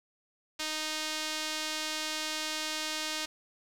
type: tone with band-pass filter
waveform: sawtooth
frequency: 310 Hz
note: D#4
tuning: 6 cents flat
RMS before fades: -35 dBFS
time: 0.59-3.26 s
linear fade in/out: 10 ms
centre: 4600 Hz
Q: 1
effects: 9-bit